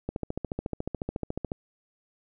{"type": "click train", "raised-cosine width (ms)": 2, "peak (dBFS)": -17, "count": 21, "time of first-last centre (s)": [0.09, 1.519], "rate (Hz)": 14, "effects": []}